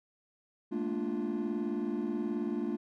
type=chord; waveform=triangle; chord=Bb major seventh; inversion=third; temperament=equal with one note detuned; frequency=214.4 / 233.1 / 293.7 / 349.2 Hz; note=A3 / Bb3 / D4 / F4; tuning=-45 / 0 / 0 / 0 cents; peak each=-34 dBFS; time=0.71-2.77 s; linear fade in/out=20 ms; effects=tanh soft clip ceiling -23 dBFS